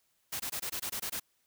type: noise bursts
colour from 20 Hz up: white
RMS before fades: -36 dBFS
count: 9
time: 0.32-1.199 s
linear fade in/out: 10 ms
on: 79 ms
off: 21 ms
effects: white hiss -74 dBFS RMS until 1.46 s